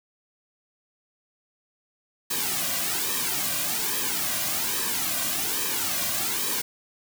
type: noise with flanger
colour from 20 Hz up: white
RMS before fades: -27 dBFS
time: 2.3-6.62 s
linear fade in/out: 10 ms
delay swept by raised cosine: 1.4 to 2.32 ms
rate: 1.2 Hz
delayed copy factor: -0.75
effects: none